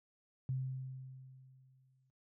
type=tone with exponential decay; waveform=sine; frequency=130.81 Hz; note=C3; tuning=in tune; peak=-32 dBFS; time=0.49-2.1 s; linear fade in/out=0 ms; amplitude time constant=350 ms; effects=high-pass 80 Hz 12 dB/octave